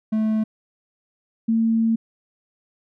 triangle / sine tone pair in turn, 217.8 / 225.9 Hz, A3 / A3, -17 / +46 cents, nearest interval minor second, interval 63 cents, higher second, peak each -16 dBFS, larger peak neither, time 0.12-0.44 / 1.48-1.96 s, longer second, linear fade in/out 10 ms, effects none

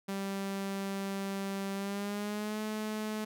sawtooth tone with pitch glide, 196 to 215 Hz, G3 to A3, 0 to -40 cents, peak -30 dBFS, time 0.08-3.25 s, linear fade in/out 10 ms, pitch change +160 cents, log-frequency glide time 1.74-2.61 s, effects none

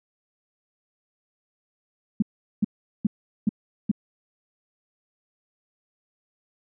sine tone bursts, 210.5 Hz, G#3, 24 cents sharp, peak -16 dBFS, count 5, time 2.2-3.915 s, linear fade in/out 5 ms, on 23 ms, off 400 ms, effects none

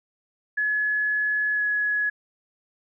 sine tone with pitch glide, 1700 to 1686.3 Hz, G#6 to G#6, +40 to +26 cents, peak -21 dBFS, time 0.57-2.1 s, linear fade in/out 10 ms, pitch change -14 cents, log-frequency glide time 1.53-1.62 s, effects none

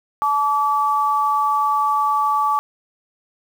sine tone pair together, 863 / 1152 Hz, A5 / D6, -34 / -34 cents, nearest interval perfect fourth, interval 500 cents, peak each -20 / -17 dBFS, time 0.22-2.59 s, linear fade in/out 0 ms, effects 7-bit

